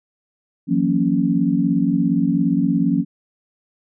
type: chord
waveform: sine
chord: F# dominant seventh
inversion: third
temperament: equal with one note detuned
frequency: 164.81 / 182.03 / 233.1 / 277.2 Hz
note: E3 / F#3 / A#3 / C#4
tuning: 0 / -28 / 0 / 0 cents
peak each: -23 / -20 / -21 / -19 dBFS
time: 0.67-3.05 s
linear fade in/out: 50 ms
effects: none